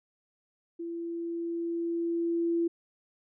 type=tone with level ramp; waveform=sine; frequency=337.5 Hz; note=E4; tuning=41 cents sharp; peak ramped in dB=-34 to -24 dBFS; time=0.79-2.68 s; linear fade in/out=10 ms; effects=none